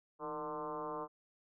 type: tone with frequency modulation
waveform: sine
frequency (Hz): 751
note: F#5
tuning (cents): +26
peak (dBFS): -38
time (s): 0.19-1.08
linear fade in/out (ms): 50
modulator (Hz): 146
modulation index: 3
effects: none